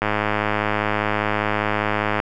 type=click train; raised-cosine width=0.5 ms; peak=-5 dBFS; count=230; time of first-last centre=0.02-2.201 s; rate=105 Hz; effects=none